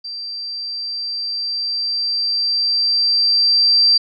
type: tone with level ramp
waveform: sine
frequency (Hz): 4699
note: D8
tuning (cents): 0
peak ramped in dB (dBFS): -26 to -9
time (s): 0.04-3.98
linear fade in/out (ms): 10
effects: none